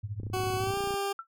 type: tone with tremolo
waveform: sine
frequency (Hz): 103.83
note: G#2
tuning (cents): 0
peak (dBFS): -29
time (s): 0.03-0.73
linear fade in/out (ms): 10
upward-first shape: triangle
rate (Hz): 14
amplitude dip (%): 95
type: click train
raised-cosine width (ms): 3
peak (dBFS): -28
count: 23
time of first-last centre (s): 0.2-0.941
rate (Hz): 29.7
type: tone with pitch glide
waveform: 20% pulse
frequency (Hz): 373.1 to 397.6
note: F#4 to G4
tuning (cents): +14 to +25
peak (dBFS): -24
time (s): 0.33-1.13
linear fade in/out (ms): 10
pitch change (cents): +111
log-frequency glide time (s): 0.56-0.77
type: tone with exponential decay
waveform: sine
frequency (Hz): 1341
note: E6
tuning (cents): +29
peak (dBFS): -32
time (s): 1.19-1.27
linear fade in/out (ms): 2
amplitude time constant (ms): 16
effects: none